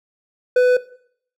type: tone with hard clipping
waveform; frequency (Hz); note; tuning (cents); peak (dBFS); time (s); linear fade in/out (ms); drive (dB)
sine; 498.7; B4; +17; -12; 0.56-0.77; 5; 6
effects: noise-tail reverb RT60 0.6 s tail -17 dB re dry